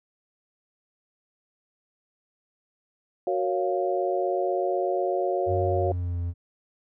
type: chord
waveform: sine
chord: Gb major seventh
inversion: none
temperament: equal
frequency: 370 / 466.2 / 554.4 / 698.5 Hz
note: Gb4 / Bb4 / Db5 / F5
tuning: 0 / 0 / 0 / 0 cents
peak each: -27 / -33 / -28 / -28 dBFS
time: 3.27-5.92 s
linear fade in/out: 2 ms
type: tone with pitch glide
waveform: triangle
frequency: 93.3 to 86.55 Hz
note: F#2 to F2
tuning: +15 to -15 cents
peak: -24 dBFS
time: 5.46-6.34 s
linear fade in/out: 50 ms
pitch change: -130 cents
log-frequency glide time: 5.58-6.19 s
effects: none